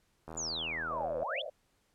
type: click train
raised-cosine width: 1 ms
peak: -30 dBFS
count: 78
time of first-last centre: 0.28-1.231 s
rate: 81 Hz
type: exponential two-way sweep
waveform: sine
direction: down then up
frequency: 7240 to 478.5 to 3623 Hz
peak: -34 dBFS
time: 0.37-1.42 s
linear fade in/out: 5 ms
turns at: 1.19 s
type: band-pass noise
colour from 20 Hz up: pink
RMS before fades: -40 dBFS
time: 0.9-1.5 s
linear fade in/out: 10 ms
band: 520 to 670 Hz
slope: 96 dB/octave
effects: pink hiss -73 dBFS RMS until 1.94 s + low-pass 12000 Hz 12 dB/octave